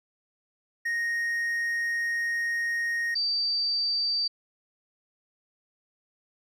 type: tone pair in turn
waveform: triangle / sine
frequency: 1864.7 / 4643 Hz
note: A#6 / D8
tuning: 0 / -21 cents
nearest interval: octave + major third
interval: 1579 cents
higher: second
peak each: -24 dBFS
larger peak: neither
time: 0.85-3.15 / 3.15-4.28 s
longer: first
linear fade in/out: 10 ms
effects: none